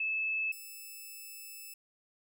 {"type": "tone pair in turn", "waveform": ["sine", "5% pulse"], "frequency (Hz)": [2610, 2625], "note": ["E7", "E7"], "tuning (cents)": [-18, -8], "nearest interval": "unison", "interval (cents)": 10, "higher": "second", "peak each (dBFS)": [-30, -36], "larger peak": "first", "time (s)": [[0, 0.52], [0.52, 1.74]], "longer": "second", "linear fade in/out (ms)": 5, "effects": []}